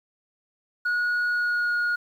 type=tone with pitch glide; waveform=sine; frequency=1453 to 1438.8 Hz; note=F#6 to F#6; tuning=-32 to -49 cents; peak=-19 dBFS; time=0.85-1.96 s; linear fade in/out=10 ms; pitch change=-17 cents; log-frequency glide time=1.28-1.75 s; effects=tanh soft clip ceiling -21 dBFS + 9-bit